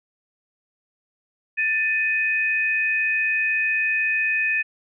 sine tone pair together, 1772 / 2506 Hz, A6 / D#7, +12 / +12 cents, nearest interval tritone, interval 600 cents, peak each -23 / -21 dBFS, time 1.57-4.63 s, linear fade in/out 20 ms, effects none

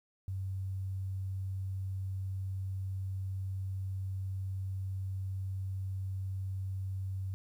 sine tone, 95.5 Hz, G2, 45 cents flat, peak -34 dBFS, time 0.28-7.34 s, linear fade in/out 0 ms, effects 11-bit

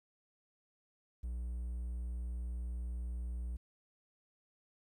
triangle tone, 60 Hz, B1, 49 cents flat, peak -35 dBFS, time 1.23-3.57 s, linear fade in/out 10 ms, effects 12-bit

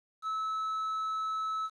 triangle tone with quantisation, 1300 Hz, E6, 24 cents flat, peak -29 dBFS, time 0.22-1.7 s, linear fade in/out 50 ms, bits 9, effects low-pass 6000 Hz 12 dB/octave

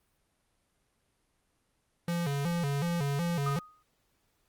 square tone with vibrato, 155.56 Hz, D#3, in tune, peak -29 dBFS, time 2.08-3.59 s, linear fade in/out 2 ms, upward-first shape square, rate 2.7 Hz, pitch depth 170 cents each way
sine tone with exponential decay, 1244.5 Hz, D#6, in tune, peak -29 dBFS, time 3.46-3.83 s, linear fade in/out 5 ms, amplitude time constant 79 ms
effects pink hiss -74 dBFS RMS until 4.48 s + Opus 32 kbps

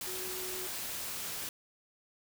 sine tone in noise, 370 Hz, F#4, in tune, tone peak -43 dBFS, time 0.07-0.67 s, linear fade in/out 2 ms, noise white, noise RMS -39 dBFS, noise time 0.01-1.49 s, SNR -7 dB, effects none

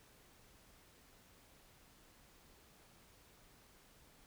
silence, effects pink hiss -65 dBFS RMS until 4.26 s

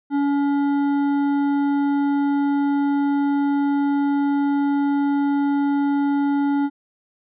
triangle tone with hard clipping, 283.3 Hz, C#4, 38 cents sharp, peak -19 dBFS, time 0.1-6.7 s, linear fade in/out 50 ms, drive 13 dB, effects resampled to 8000 Hz

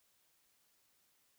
silence, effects white hiss -74 dBFS RMS until 1.38 s

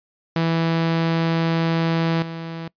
sawtooth tone with level steps, 164.8 Hz, E3, in tune, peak -14 / -25 dBFS, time 0.36-2.68 s, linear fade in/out 2 ms, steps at 2.22 s, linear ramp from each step 5 ms, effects noise-tail reverb RT60 0.1 s tail -23 dB re dry + resampled to 11025 Hz

